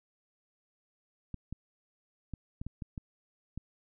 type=clicks; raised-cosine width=5 ms; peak=-26 dBFS; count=8; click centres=1.343 / 1.526 / 2.337 / 2.615 / 2.666 / 2.822 / 2.978 / 3.576 s; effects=none